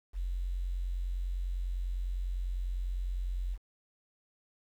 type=tone with quantisation; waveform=sine; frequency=44.94 Hz; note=F#1; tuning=50 cents flat; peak=-31 dBFS; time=0.13-3.58 s; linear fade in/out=50 ms; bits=10; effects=none